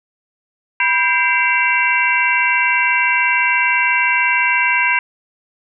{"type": "tone cluster", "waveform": "sine", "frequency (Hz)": [982, 1581, 2067, 2310, 2727], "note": ["B5", "G6", "C7", "D7", "F7"], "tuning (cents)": [-10, 14, -22, -29, -42], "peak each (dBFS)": -19, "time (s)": [0.8, 4.99], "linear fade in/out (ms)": 2, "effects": []}